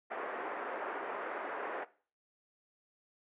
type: band-pass noise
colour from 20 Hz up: pink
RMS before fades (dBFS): -40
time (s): 0.1-1.85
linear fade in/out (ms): 20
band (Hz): 390 to 1800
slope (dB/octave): 24
effects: noise-tail reverb RT60 0.4 s tail -18 dB re dry + resampled to 8000 Hz